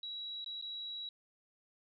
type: tone with dropouts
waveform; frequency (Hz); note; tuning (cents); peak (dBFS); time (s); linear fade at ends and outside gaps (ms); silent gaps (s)
sine; 3887; B7; -28; -40; 0.03-1.09; 2; 0.445-0.461 / 0.614-0.623
effects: none